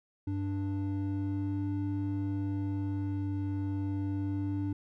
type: tone pair together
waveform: triangle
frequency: 98.01 / 293.7 Hz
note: G2 / D4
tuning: 0 / 0 cents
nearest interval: octave + perfect fifth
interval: 1900 cents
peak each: -30 / -31 dBFS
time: 0.27-4.73 s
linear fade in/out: 5 ms
effects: tanh soft clip ceiling -22 dBFS